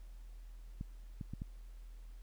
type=clicks; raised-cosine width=5 ms; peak=-29 dBFS; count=4; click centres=0.811 / 1.212 / 1.336 / 1.419 s; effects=added 41 Hz sine -48 dBFS peak until 2.22 s + pink hiss -70 dBFS RMS until 2.22 s